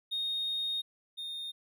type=tone pair in turn; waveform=triangle; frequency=3709 / 3671 Hz; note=A#7 / A#7; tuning=-9 / -27 cents; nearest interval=unison; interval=18 cents; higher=first; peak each=-28 / -35 dBFS; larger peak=first; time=0.11-0.82 / 1.17-1.52 s; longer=first; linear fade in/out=20 ms; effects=tanh soft clip ceiling -27 dBFS